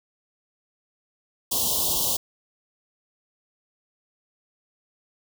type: band-stop noise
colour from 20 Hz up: white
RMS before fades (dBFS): -24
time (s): 1.51-2.17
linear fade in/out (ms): 10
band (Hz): 1100 to 2900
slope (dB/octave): 96
effects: none